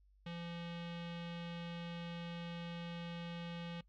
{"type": "tone with low-pass filter", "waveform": "square", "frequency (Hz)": 170.6, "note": "F3", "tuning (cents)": -40, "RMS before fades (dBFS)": -45, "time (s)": [0.26, 3.81], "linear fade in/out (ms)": 5, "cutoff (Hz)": 3300, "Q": 3, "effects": ["noise-tail reverb RT60 0.1 s tail -22 dB re dry", "added 49 Hz sine -65 dBFS peak until 3.88 s"]}